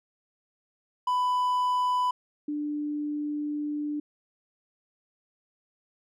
triangle / sine tone pair in turn, 996 / 296.1 Hz, B5 / D4, +14 / +14 cents, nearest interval octave + major sixth, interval 2100 cents, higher first, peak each -21 / -28 dBFS, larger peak first, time 1.07-2.11 / 2.48-4 s, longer second, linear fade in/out 5 ms, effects none

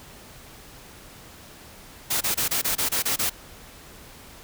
white noise bursts, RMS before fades -24 dBFS, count 9, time 2.1-3.298 s, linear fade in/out 10 ms, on 110 ms, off 26 ms, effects pink hiss -46 dBFS RMS until 4.43 s

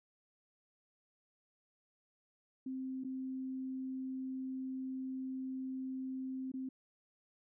sine tone with dropouts, 261.6 Hz, C4, in tune, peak -38 dBFS, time 2.66-6.69 s, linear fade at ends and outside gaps 5 ms, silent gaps 3.038-3.046 / 6.518-6.538 s, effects none

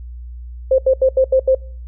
sine tone bursts, 525 Hz, C5, 6 cents sharp, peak -9 dBFS, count 6, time 0.71-1.549 s, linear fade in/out 5 ms, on 74 ms, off 79 ms, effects noise-tail reverb RT60 0.5 s tail -24 dB re dry + added 60 Hz sine -29 dBFS peak until 1.87 s

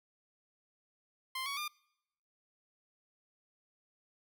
15% pulse tone with pitch steps, 1046.5 / 1121.6 / 1202.1 Hz, C6 / C#6 / D6, 0 / +20 / +40 cents, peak -30 dBFS, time 1.35-1.68 s, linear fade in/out 5 ms, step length 110 ms, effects noise-tail reverb RT60 0.8 s tail -26 dB re dry

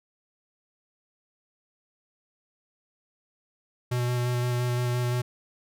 square tone with vibrato, 122.8 Hz, B2, 9 cents flat, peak -25 dBFS, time 3.91-5.22 s, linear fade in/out 10 ms, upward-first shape square, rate 5.8 Hz, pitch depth 11 cents each way, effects none

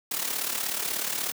white noise with amplitude modulation, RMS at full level -27 dBFS, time 0.11-1.32 s, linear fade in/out 5 ms, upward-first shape sine, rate 36.5 Hz, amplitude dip 65%, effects high-pass 200 Hz 12 dB/octave

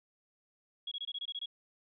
sine tone bursts, 3325 Hz, G#7, 1 cent sharp, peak -36 dBFS, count 9, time 0.87-1.459 s, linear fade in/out 5 ms, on 45 ms, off 23 ms, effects none

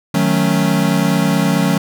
square chord, D# half-diminished seventh, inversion none, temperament equal, 155.56 / 185 / 220 / 277.2 Hz, D#3 / F#3 / A3 / C#4, 0 / 0 / 0 / 0 cents, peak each -19 / -17 / -20 / -20 dBFS, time 0.14-1.78 s, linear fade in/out 5 ms, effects none

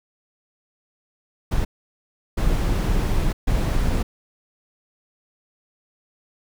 brown noise bursts at uneven times, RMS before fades -20 dBFS, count 3, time 1.51-1.65 / 2.37-3.33 / 3.47-4.03 s, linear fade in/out 10 ms, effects none

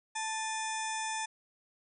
harmonic tone with a mistuned harmonic, 880 Hz, A5, in tune, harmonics 1 / 2 / 3 / 4 / 6 / 7 / 8 / 9 / 10, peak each -36 / -41 / -43 / -45 / -47 / -44 / -46 / -49 / -45 dBFS, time 0.15-1.26 s, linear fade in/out 10 ms, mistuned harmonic 3, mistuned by -120 cents, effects none

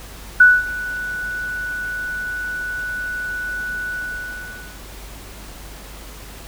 sine tone with ADSR envelope, 1480 Hz, F#6, in tune, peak -4 dBFS, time 0.4-4.8 s, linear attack 6 ms, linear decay 220 ms, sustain -19 dB, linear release 870 ms, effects added 50 Hz sine -38 dBFS peak until 6.47 s + pink hiss -39 dBFS RMS until 6.47 s

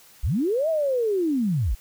sine linear two-way sweep, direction up then down, 36.71 to 660 to 36.71 Hz, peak -20 dBFS, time 0.23-1.75 s, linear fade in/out 10 ms, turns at 0.69 s, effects white hiss -52 dBFS RMS until 1.8 s

